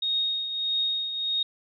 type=tone with tremolo; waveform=sine; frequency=3729 Hz; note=A#7; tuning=in tune; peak=-22 dBFS; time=0.02-1.43 s; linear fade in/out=5 ms; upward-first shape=triangle; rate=1.6 Hz; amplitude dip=60%; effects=none